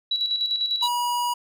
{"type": "tone with tremolo", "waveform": "sine", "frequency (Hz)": 3918, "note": "B7", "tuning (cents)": -15, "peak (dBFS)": -20, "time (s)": [0.11, 0.88], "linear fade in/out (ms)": 5, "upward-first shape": "square", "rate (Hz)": 10, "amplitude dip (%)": 50}
{"type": "tone", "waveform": "square", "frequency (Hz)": 967, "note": "B5", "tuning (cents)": -37, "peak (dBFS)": -23, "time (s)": [0.82, 1.34], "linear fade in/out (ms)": 10}
{"effects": []}